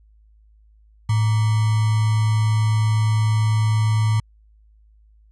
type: tone with sample-and-hold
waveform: sine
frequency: 108.9 Hz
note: A2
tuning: 17 cents flat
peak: -15 dBFS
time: 1.09-4.2 s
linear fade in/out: 5 ms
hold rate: 1050 Hz
effects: added 53 Hz sine -50 dBFS peak until 5.31 s + resampled to 24000 Hz